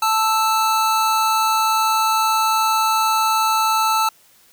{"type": "tone pair together", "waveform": "square", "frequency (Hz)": [880, 1318.5], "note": ["A5", "E6"], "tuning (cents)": [0, 0], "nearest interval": "perfect fifth", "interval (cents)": 700, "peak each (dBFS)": -19, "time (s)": [0.02, 4.09], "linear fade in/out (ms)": 5, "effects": ["white hiss -53 dBFS RMS until 4.52 s"]}